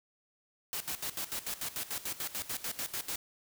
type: noise with tremolo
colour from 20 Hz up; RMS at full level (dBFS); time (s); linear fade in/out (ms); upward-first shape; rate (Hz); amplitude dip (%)
white; -36; 0.73-3.16; 0; square; 6.8; 80
effects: none